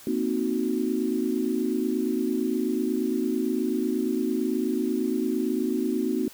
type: chord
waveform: sine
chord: C half-diminished seventh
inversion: third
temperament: equal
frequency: 233.1 / 261.6 / 311.1 / 370 Hz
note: Bb3 / C4 / Eb4 / Gb4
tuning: 0 / 0 / 0 / 0 cents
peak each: -29 / -28 / -29 / -29 dBFS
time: 0.07-6.28 s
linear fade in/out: 2 ms
effects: white hiss -48 dBFS RMS until 6.33 s